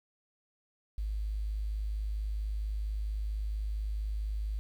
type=tone with quantisation; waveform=sine; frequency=52.2 Hz; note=G#1; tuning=10 cents sharp; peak=-31 dBFS; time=0.98-4.59 s; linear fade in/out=0 ms; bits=10; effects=none